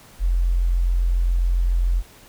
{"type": "tone", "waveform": "sine", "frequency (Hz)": 43.65, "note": "F1", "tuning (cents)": 0, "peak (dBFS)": -16, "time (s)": [0.19, 2.03], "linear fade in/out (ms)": 50, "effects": ["pink hiss -48 dBFS RMS until 2.28 s"]}